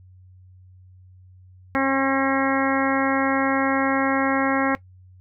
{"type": "harmonic tone", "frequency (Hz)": 270, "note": "C#4", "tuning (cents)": -45, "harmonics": [1, 2, 3, 4, 5, 6, 7, 8], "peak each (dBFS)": [-22, -25, -27, -28, -29, -30, -30, -31], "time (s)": [1.75, 4.75], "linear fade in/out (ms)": 0, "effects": ["noise-tail reverb RT60 0.1 s tail -18 dB re dry", "added 92 Hz sine -46 dBFS peak until 5.2 s"]}